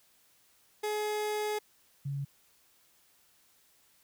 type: tone pair in turn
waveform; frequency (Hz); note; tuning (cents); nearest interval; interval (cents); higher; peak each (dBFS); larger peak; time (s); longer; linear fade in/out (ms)
30% pulse / sine; 422.4 / 139.99; G#4 / C#3; +29 / +17; octave + perfect fifth; 1912; first; -28 / -32; first; 0.83-1.59 / 2.05-2.25; first; 10
effects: white hiss -66 dBFS RMS until 4.03 s